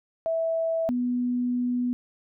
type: tone pair in turn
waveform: sine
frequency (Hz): 655 / 246.1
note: E5 / B3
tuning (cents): -11 / -6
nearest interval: octave + perfect fourth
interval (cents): 1695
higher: first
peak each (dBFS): -23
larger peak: neither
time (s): 0.26-0.89 / 0.89-1.93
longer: second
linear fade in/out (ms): 0
effects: none